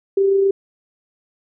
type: tone with amplitude modulation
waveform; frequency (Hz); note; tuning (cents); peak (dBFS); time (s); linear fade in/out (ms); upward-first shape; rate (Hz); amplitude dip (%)
sine; 392; G4; 0; -11; 0.17-0.51; 5; sine; 28; 30
effects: none